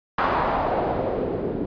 white noise with low-pass filter sweep, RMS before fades -24 dBFS, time 0.18-1.66 s, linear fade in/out 5 ms, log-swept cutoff 1200 to 330 Hz, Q 2.2, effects resampled to 11025 Hz

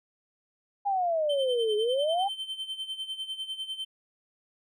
sine exponential two-way sweep, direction down then up, 821 to 413.9 to 821 Hz, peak -24 dBFS, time 0.85-2.29 s, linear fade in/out 20 ms, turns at 1.76 s
triangle tone with tremolo, 3095 Hz, G7, 23 cents flat, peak -29 dBFS, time 1.29-3.85 s, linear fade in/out 10 ms, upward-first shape sine, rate 10 Hz, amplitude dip 75%
effects none

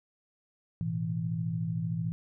sine chord, A suspended second, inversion none, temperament equal, 110 / 123.47 / 164.81 Hz, A2 / B2 / E3, 0 / 0 / 0 cents, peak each -35 / -37 / -31 dBFS, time 0.81-2.12 s, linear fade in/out 0 ms, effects none

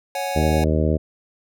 square chord, C# suspended fourth, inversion none, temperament just, 554.4 / 739.2 / 831.5 Hz, C#5 / F#5 / G#5, 0 / -2 / +2 cents, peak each -28 / -28 / -30 dBFS, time 0.15-0.64 s, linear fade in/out 2 ms
harmonic tone, 77.78 Hz, D#2, in tune, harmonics 1 / 2 / 3 / 4 / 5 / 6 / 7 / 8, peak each -20 / -23 / -25 / -26 / -27 / -28 / -28 / -29 dBFS, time 0.35-0.98 s, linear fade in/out 20 ms
effects none

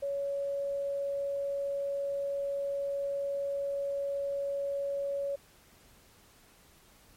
sine tone, 560 Hz, C#5, 18 cents sharp, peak -30 dBFS, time 0.02-5.36 s, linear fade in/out 10 ms, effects pink hiss -60 dBFS RMS until 7.16 s + MP3 64 kbps

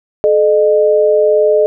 sine tone pair together, 430.6 / 609 Hz, A4 / D#5, -37 / -37 cents, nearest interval tritone, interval 600 cents, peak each -10 dBFS, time 0.24-1.66 s, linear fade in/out 0 ms, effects none

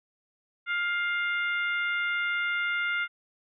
harmonic tone, 703 Hz, F5, 11 cents sharp, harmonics 2 / 3 / 4 / 5, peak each -28 / -30 / -39 / -43 dBFS, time 0.66-3.08 s, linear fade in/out 50 ms, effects none

